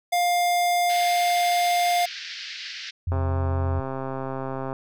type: tone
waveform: square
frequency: 704 Hz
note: F5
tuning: 14 cents sharp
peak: -20 dBFS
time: 0.12-2.06 s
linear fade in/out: 10 ms
type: band-pass noise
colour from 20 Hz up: white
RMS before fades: -36 dBFS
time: 0.89-2.91 s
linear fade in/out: 10 ms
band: 1600 to 5200 Hz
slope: 48 dB/octave
type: tone with vibrato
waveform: sine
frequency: 87 Hz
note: F2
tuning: 6 cents flat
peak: -22 dBFS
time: 3.07-3.8 s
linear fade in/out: 5 ms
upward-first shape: sine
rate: 4 Hz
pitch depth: 12 cents each way
type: click train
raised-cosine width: 1 ms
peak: -17 dBFS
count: 215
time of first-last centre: 3.12-4.729 s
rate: 133 Hz
effects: none